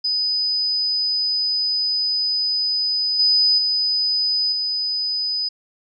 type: tone with level steps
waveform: sine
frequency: 4995 Hz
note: D#8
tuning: 6 cents sharp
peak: -18 / -13 / -17 / -20 dBFS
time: 0.04-5.49 s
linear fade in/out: 10 ms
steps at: 3.19 / 3.58 / 4.52 s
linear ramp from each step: 5 ms
effects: none